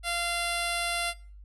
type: tone with low-pass filter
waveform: 10% pulse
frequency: 691 Hz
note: F5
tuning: 19 cents flat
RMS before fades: -30 dBFS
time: 0.03-1.14 s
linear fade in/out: 50 ms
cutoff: 9400 Hz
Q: 1.7
effects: noise-tail reverb RT60 0.4 s tail -20 dB re dry + added 50 Hz sine -45 dBFS peak until 1.44 s